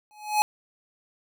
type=tone with exponential growth; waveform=square; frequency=844 Hz; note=G#5; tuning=28 cents sharp; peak=-16 dBFS; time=0.11-0.42 s; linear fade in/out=0 ms; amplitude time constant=67 ms; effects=none